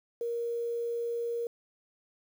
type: tone with quantisation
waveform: sine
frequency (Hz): 470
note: A#4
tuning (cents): +14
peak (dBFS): -30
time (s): 0.21-1.47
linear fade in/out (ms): 2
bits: 9
effects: none